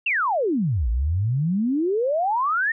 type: exponential two-way sweep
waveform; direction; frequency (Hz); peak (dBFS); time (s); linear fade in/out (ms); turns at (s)
sine; down then up; 2837 to 53.8 to 1871; -19; 0.06-2.72; 5; 0.89
effects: none